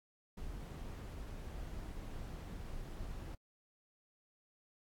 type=noise; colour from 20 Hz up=brown; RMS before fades=-45 dBFS; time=0.37-3.35 s; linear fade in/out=5 ms; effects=AAC 64 kbps